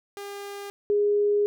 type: tone pair in turn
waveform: sawtooth / sine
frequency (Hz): 402.7 / 412.1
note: G4 / G#4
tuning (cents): +47 / -13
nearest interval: unison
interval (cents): 40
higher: second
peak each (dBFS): -31 / -19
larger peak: second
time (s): 0.17-0.7 / 0.9-1.46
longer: second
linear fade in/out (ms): 0
effects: none